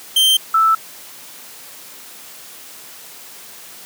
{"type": "tone pair in turn", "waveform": ["45% pulse", "sine"], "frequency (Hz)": [3136, 1318.5], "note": ["G7", "E6"], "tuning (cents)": [0, 0], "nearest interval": "octave + minor third", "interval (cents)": 1500, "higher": "first", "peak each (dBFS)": [-10, -10], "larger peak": "neither", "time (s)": [[0.16, 0.37], [0.54, 0.75]], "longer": "neither", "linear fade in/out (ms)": 5, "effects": ["white hiss -38 dBFS RMS until 3.85 s", "high-pass 150 Hz 12 dB/octave"]}